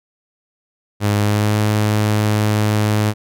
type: tone with pitch glide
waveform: sawtooth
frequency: 103.4 to 106.12 Hz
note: G#2 to G#2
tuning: -7 to +38 cents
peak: -10 dBFS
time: 1-3.14 s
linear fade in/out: 50 ms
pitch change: +45 cents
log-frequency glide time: 1.18-1.57 s
effects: none